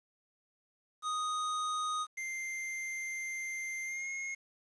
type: tone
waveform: square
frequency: 1244.5 Hz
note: D#6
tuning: in tune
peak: -33 dBFS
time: 1.02-2.07 s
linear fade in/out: 50 ms
type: tone with pitch glide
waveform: square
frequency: 2093 to 2153 Hz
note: C7 to C7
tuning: 0 to +49 cents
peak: -37 dBFS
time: 2.17-4.35 s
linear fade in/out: 10 ms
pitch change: +49 cents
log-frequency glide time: 3.84-4.09 s
effects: resampled to 22050 Hz + 10-bit